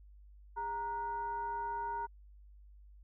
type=tone with frequency modulation; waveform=sine; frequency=932.3 Hz; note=A#5; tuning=in tune; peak=-35 dBFS; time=0.56-2.07 s; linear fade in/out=20 ms; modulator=524 Hz; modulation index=0.47; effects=added 50 Hz sine -54 dBFS peak until 3.03 s